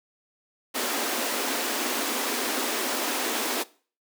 pink high-pass noise, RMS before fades -28 dBFS, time 0.74-3.64 s, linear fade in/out 20 ms, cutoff 230 Hz, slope 96 dB/octave, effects noise-tail reverb RT60 0.4 s tail -20 dB re dry

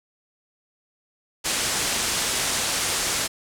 white low-pass noise, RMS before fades -25 dBFS, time 1.44-3.28 s, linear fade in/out 20 ms, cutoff 9400 Hz, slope 24 dB/octave, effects none

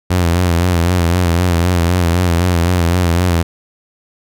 sawtooth tone with vibrato, 87.31 Hz, F2, in tune, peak -7 dBFS, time 0.1-3.43 s, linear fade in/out 10 ms, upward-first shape sine, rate 3.9 Hz, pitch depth 73 cents each way, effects none

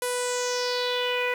sawtooth tone with low-pass filter sweep, 493.9 Hz, B4, in tune, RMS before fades -27 dBFS, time 0.02-1.34 s, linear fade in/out 2 ms, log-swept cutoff 11000 to 2200 Hz, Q 4.4, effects 8-bit

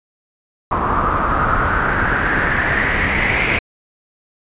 pink noise with low-pass filter sweep, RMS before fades -17 dBFS, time 0.71-3.59 s, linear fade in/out 5 ms, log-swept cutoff 1100 to 2300 Hz, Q 5.6, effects resampled to 8000 Hz

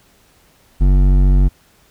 triangle tone with hard clipping, 47.18 Hz, F#1, 34 cents sharp, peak -10 dBFS, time 0.8-1.49 s, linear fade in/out 20 ms, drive 15 dB, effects pink hiss -53 dBFS RMS until 1.9 s

